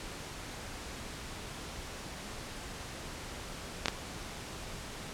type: clicks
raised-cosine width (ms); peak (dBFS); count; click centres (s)
0.2; -10; 2; 3.858 / 3.883
effects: pink hiss -43 dBFS RMS until 5.13 s + low-pass 9000 Hz 12 dB/octave